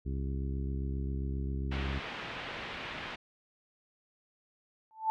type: harmonic tone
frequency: 67.5 Hz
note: C#2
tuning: 45 cents flat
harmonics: 1 / 2 / 3 / 4 / 5 / 6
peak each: -33 / -39 / -43 / -45 / -47 / -49 dBFS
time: 0.05-2 s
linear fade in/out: 20 ms
type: low-pass noise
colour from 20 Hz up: white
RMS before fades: -41 dBFS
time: 1.71-3.16 s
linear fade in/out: 10 ms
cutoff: 3000 Hz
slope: 24 dB/octave
type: tone with exponential growth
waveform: sine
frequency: 880 Hz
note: A5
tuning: in tune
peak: -23 dBFS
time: 4.91-5.1 s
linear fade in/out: 0 ms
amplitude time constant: 41 ms
effects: none